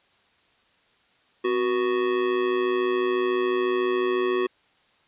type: tone with amplitude modulation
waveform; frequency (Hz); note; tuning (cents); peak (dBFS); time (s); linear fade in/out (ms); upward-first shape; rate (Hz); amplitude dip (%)
square; 370; F#4; 0; -19; 1.44-4.47; 10; sine; 114; 65
effects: white hiss -62 dBFS RMS until 5.07 s + resampled to 8000 Hz